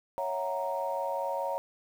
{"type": "chord", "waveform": "sine", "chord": "F# dominant seventh", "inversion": "second", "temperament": "equal", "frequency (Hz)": [554.4, 659.3, 740, 932.3], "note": ["C#5", "E5", "F#5", "A#5"], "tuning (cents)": [0, 0, 0, 0], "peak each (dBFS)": [-33, -37, -38, -33], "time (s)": [0.18, 1.58], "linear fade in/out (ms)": 0, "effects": ["tanh soft clip ceiling -19 dBFS", "9-bit"]}